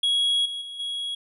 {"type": "tone with level steps", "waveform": "triangle", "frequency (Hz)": 3322, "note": "G#7", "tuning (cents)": 0, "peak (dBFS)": [-18, -28, -33, -26], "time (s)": [0.03, 1.15], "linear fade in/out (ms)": 5, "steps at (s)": [0.45, 0.61, 0.79], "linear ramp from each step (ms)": 10, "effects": ["resampled to 32000 Hz"]}